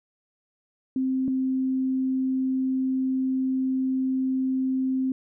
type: tone pair in turn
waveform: sine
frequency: 261.6 / 261.6 Hz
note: C4 / C4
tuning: 0 / 0 cents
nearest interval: unison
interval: 0 cents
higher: neither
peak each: -22 dBFS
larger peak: neither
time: 0.96-1.28 / 1.28-5.12 s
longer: second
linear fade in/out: 2 ms
effects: none